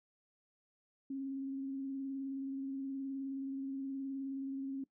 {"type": "tone with vibrato", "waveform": "sine", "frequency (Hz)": 270.9, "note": "C#4", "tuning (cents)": -40, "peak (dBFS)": -37, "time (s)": [1.1, 4.84], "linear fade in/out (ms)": 5, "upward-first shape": "sine", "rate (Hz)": 19, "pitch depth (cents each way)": 23, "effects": ["noise-tail reverb RT60 0.1 s tail -20 dB re dry"]}